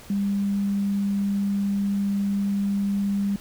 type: tone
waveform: sine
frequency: 200 Hz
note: G3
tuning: 35 cents sharp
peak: -21 dBFS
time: 0.1-3.36 s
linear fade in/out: 2 ms
effects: pink hiss -46 dBFS RMS until 3.4 s